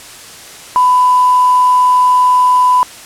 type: tone with quantisation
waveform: sine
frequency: 999 Hz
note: B5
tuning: 20 cents sharp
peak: -6 dBFS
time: 0.76-2.83 s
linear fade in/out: 0 ms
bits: 4
effects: white hiss -33 dBFS RMS until 3.05 s + low-pass 10000 Hz 12 dB/octave